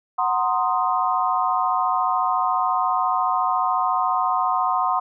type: chord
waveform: sine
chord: C half-diminished seventh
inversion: second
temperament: equal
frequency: 740 / 932.3 / 1046.5 / 1244.5 Hz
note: Gb5 / Bb5 / C6 / Eb6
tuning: 0 / 0 / 0 / 0 cents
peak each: -23 / -27 / -22 / -25 dBFS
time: 0.18-5 s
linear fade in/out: 10 ms
effects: none